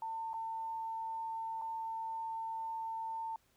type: tone with dropouts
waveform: sine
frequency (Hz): 899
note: A5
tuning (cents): +37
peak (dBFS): -37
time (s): 0.02-3.36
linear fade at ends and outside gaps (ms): 2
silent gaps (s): 0.333-0.34 / 1.615-1.619
effects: pink hiss -72 dBFS RMS until 3.56 s